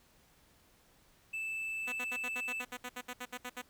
triangle tone, 2637 Hz, E7, in tune, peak -34 dBFS, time 1.33-2.62 s, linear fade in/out 10 ms
5% pulse tone bursts, 248.6 Hz, B3, 12 cents sharp, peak -28 dBFS, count 15, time 1.87-3.619 s, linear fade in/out 10 ms, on 55 ms, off 66 ms
effects pink hiss -66 dBFS RMS until 3.69 s

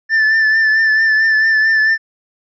triangle tone with vibrato, 1764 Hz, A6, 4 cents sharp, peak -8 dBFS, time 0.09-1.98 s, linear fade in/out 50 ms, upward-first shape triangle, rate 4.5 Hz, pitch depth 37 cents each way, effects resampled to 16000 Hz

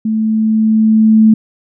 sine tone with level ramp, 219 Hz, A3, 8 cents flat, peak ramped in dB -12 to -3 dBFS, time 0.05-1.34 s, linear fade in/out 5 ms, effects none

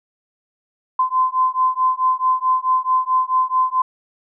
sine beating tone pair, 1027 / 1031.6 Hz, C6 / C6, -33 / -25 cents, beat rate 4.6 Hz, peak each -18 dBFS, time 0.99-3.82 s, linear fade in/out 5 ms, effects none

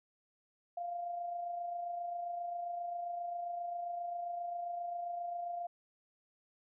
sine tone with amplitude modulation, 697 Hz, F5, 4 cents flat, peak -35 dBFS, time 0.77-5.67 s, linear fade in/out 5 ms, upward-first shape sine, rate 27.5 Hz, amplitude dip 40%, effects none

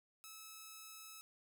5% pulse tone, 1297 Hz, E6, 28 cents flat, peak -40 dBFS, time 0.24-1.21 s, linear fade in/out 0 ms, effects none

